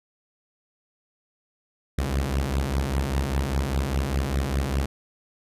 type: beating tone pair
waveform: sawtooth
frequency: 65.41 / 70.41 Hz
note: C2 / C#2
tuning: 0 / +28 cents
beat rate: 5 Hz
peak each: -22 dBFS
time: 1.98-4.86 s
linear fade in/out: 5 ms
effects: resampled to 32000 Hz